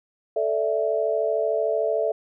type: chord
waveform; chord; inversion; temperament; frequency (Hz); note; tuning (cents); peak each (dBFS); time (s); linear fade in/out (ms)
sine; A suspended fourth; none; just; 440 / 586.7 / 660; A4 / D5 / E5; 0 / -2 / +2; -25 / -26 / -24; 0.36-2.12; 5
effects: none